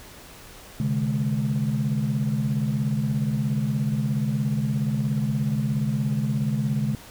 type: tone cluster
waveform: sine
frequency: 130.2 / 147.1 / 211.5 Hz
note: C3 / D3 / G#3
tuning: -8 / +3 / +32 cents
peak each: -25 dBFS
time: 0.8-6.95 s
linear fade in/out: 2 ms
effects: tanh soft clip ceiling -15 dBFS + pink hiss -45 dBFS RMS until 7.1 s